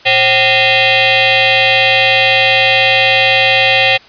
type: tone with frequency modulation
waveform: sine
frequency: 115 Hz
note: A#2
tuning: 23 cents flat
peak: -7 dBFS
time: 0.05-3.98 s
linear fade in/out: 20 ms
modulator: 651 Hz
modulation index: 5.3
effects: white hiss -40 dBFS RMS until 4.08 s + resampled to 11025 Hz